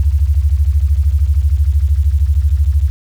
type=beating tone pair; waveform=sine; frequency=68.3 / 81.3 Hz; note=C#2 / E2; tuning=-25 / -23 cents; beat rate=13 Hz; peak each=-11 / -14 dBFS; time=0-2.9 s; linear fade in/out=0 ms; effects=7-bit